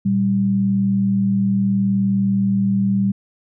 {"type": "tone pair together", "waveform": "sine", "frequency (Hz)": [116.74, 196], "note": ["A#2", "G3"], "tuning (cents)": [3, 0], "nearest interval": "major sixth", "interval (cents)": 897, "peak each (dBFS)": [-24, -15], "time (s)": [0.05, 3.12], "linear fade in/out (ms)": 10, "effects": []}